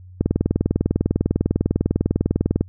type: click train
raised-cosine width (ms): 3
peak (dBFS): -4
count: 49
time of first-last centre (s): 0.21-2.61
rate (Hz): 20
effects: added 91 Hz sine -39 dBFS peak until 2.68 s